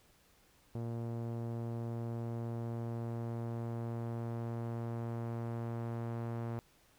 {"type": "tone with low-pass filter sweep", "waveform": "sawtooth", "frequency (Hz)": 116.54, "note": "A#2", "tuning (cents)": 0, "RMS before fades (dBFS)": -39, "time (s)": [0.75, 6.59], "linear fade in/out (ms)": 0, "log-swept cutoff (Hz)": [640, 1200], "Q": 0.75, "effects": ["pink hiss -67 dBFS RMS until 6.98 s"]}